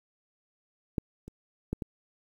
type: clicks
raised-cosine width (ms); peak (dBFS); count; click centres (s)
3; -15 / -30 / -17 / -21; 4; 0.982 / 1.28 / 1.73 / 1.822
effects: 9-bit